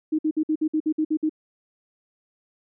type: tone bursts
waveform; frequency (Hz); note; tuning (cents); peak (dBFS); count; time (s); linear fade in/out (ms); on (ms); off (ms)
sine; 311.1; D#4; 0; -19; 10; 0.12-1.295; 10; 68; 55
effects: none